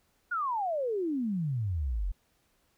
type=exponential sweep; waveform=sine; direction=down; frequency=1477 to 41.2 Hz; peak=-28 dBFS; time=0.31-2.12 s; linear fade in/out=10 ms; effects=pink hiss -71 dBFS RMS until 2.77 s